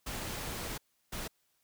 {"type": "noise bursts at uneven times", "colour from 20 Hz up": "pink", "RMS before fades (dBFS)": -39, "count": 2, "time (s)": [[0.06, 0.78], [1.12, 1.28]], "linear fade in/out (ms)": 10, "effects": ["white hiss -75 dBFS RMS until 1.63 s"]}